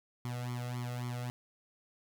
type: tone with flanger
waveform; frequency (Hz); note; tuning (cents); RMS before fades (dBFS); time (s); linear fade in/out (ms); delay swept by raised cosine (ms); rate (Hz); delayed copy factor
sawtooth; 122.6; B2; -12; -38; 0.25-1.3; 0; 0.91 to 1.54; 3.7; +0.95
effects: none